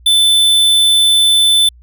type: tone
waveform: square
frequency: 3520 Hz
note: A7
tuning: in tune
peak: -8 dBFS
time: 0.06-1.69 s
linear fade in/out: 5 ms
effects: added 60 Hz sine -39 dBFS peak until 1.82 s